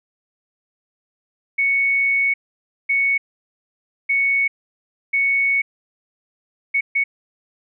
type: tone bursts at uneven times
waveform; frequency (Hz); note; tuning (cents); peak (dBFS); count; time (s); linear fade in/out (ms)
sine; 2219; C#7; +1; -15; 6; 1.58-2.34 / 2.89-3.18 / 4.09-4.48 / 5.13-5.62 / 6.74-6.81 / 6.95-7.04; 10
effects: none